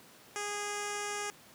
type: tone with low-pass filter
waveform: 10% pulse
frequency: 411.9 Hz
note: G#4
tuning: 14 cents flat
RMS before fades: -37 dBFS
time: 0.36-1.3 s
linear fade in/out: 0 ms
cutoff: 8200 Hz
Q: 4.1
effects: pink hiss -56 dBFS RMS until 1.54 s + high-pass 150 Hz 12 dB/octave